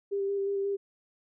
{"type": "tone with vibrato", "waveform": "sine", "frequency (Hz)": 396.8, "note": "G4", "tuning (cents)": 21, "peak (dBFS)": -27, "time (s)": [0.11, 0.77], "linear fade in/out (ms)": 20, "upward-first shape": "square", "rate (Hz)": 5.6, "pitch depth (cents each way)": 13, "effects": []}